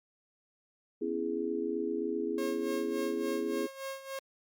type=chord; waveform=sine; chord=C# minor seventh; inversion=third; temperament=just; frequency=249.5 / 277.2 / 332.6 / 415.8 Hz; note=B3 / C#4 / E4 / G#4; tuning=+18 / 0 / +16 / +2 cents; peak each=-38 / -40 / -35 / -34 dBFS; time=1.01-3.67 s; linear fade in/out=10 ms
type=tone with tremolo; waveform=sawtooth; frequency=540 Hz; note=C#5; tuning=45 cents flat; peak=-32 dBFS; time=2.38-4.19 s; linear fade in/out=2 ms; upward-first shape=sine; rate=3.5 Hz; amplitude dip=75%
effects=Opus 48 kbps